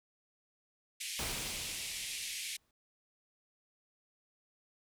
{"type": "band-pass noise", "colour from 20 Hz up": "pink", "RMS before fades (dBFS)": -41, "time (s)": [1, 2.57], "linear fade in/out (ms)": 10, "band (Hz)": [2100, 12000], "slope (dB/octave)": 48}
{"type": "noise with exponential decay", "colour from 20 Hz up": "pink", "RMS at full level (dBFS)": -38, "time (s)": [1.19, 2.71], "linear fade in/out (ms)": 2, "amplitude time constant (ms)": 330}
{"effects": []}